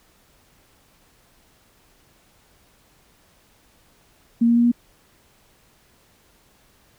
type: tone with pitch steps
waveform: sine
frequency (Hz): 233.1 / 235.1 / 237.2 / 239.2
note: A#3 / A#3 / A#3 / A#3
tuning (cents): 0 / +15 / +30 / +45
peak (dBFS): -13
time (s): 4.41-4.718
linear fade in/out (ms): 10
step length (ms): 77
effects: pink hiss -58 dBFS RMS until 6.98 s